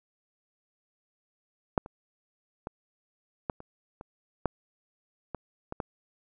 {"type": "clicks", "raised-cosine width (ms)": 1, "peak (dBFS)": [-9, -28, -21, -15, -30, -28, -11, -20, -21, -17], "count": 10, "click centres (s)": [1.778, 1.861, 2.671, 3.498, 3.604, 4.011, 4.457, 5.347, 5.724, 5.802], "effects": []}